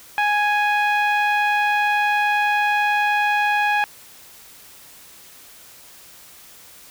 sawtooth tone with low-pass filter, 830.6 Hz, G#5, in tune, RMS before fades -19 dBFS, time 0.18-3.84 s, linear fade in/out 0 ms, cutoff 2300 Hz, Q 2.1, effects white hiss -45 dBFS RMS until 6.9 s

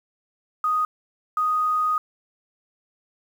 sine tone bursts at uneven times, 1244.5 Hz, D#6, in tune, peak -19 dBFS, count 2, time 0.64-0.85 / 1.37-1.98 s, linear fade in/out 2 ms, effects 8-bit

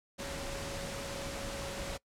sine tone in noise, 554.4 Hz, C#5, in tune, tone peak -43 dBFS, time 0.18-1.98 s, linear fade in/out 20 ms, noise pink, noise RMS -40 dBFS, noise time 0.18-1.98 s, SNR -6 dB, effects noise-tail reverb RT60 0.1 s tail -22 dB re dry + low-pass 9000 Hz 12 dB/octave

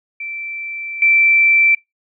sine tone with level steps, 2337 Hz, D7, 9 cents flat, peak -24 / -9 dBFS, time 0.2-1.75 s, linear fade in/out 5 ms, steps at 1.02 s, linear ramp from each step 2 ms, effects noise-tail reverb RT60 0.2 s tail -26 dB re dry

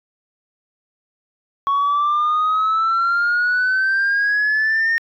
sine exponential sweep, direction up, 1108.7 to 1841 Hz, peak -13 dBFS, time 1.67-4.98 s, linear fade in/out 0 ms, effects tanh soft clip ceiling -13 dBFS

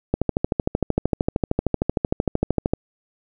click train, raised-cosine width 2 ms, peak -5 dBFS, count 35, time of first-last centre 0.14-2.735 s, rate 13.1 Hz, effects none

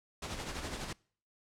pink noise with tremolo, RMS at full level -38 dBFS, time 0.22-0.93 s, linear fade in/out 5 ms, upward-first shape sine, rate 12 Hz, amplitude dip 50%, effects noise-tail reverb RT60 0.5 s tail -25 dB re dry + low-pass 8000 Hz 12 dB/octave

